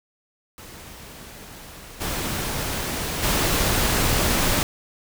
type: noise with level steps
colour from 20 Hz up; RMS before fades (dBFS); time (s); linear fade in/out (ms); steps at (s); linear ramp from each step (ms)
pink; -41 / -27 / -21; 0.58-4.63; 0; 2 / 3.22; 20
effects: none